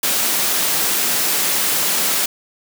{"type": "high-pass noise", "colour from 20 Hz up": "white", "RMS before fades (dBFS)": -18, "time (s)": [0.03, 2.26], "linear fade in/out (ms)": 5, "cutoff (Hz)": 150, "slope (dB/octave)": 24, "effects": []}